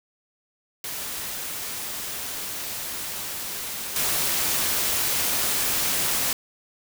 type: noise with level steps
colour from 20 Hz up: white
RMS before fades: -32 / -24 dBFS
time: 0.84-6.33 s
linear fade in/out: 2 ms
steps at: 3.96 s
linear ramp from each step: 2 ms
effects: none